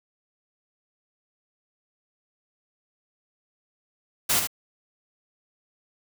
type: noise with echo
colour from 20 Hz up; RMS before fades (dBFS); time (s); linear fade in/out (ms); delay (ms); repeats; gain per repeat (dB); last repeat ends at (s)
white; -22; 4.29-4.4; 10; 73; 1; -6; 4.473
effects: none